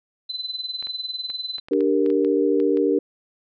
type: tone with tremolo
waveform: sine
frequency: 4031 Hz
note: B7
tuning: 35 cents sharp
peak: -24 dBFS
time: 0.29-1.6 s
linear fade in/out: 10 ms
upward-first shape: sine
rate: 20 Hz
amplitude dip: 75%
type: clicks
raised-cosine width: 0.3 ms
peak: -25 dBFS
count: 12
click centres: 0.826 / 0.87 / 1.301 / 1.583 / 1.685 / 1.734 / 1.807 / 2.062 / 2.102 / 2.248 / 2.601 / 2.772 s
type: chord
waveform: sine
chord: G minor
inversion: second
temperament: equal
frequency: 293.7 / 392 / 466.2 Hz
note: D4 / G4 / Bb4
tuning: 0 / 0 / 0 cents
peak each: -21 dBFS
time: 1.71-2.99 s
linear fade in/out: 5 ms
effects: none